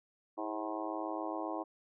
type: harmonic tone with a mistuned harmonic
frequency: 107.3 Hz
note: A2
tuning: 43 cents flat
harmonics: 3 / 4 / 5 / 6 / 7 / 8 / 9 / 10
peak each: -40 / -47 / -45 / -43 / -43 / -46 / -45 / -46 dBFS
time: 0.37-1.64 s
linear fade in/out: 20 ms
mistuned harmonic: 4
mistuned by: -78 cents
effects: none